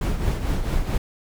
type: noise with tremolo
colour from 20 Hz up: brown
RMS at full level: -20 dBFS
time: 0.01-0.98 s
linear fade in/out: 5 ms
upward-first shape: triangle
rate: 4.5 Hz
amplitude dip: 60%
effects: none